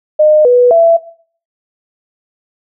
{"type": "tone with pitch steps", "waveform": "sine", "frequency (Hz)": [611, 491.4, 668], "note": ["D#5", "B4", "E5"], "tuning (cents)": [-32, -9, 23], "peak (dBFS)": -4, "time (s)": [0.19, 0.97], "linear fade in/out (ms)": 10, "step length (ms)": 260, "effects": ["noise-tail reverb RT60 0.5 s tail -17 dB re dry"]}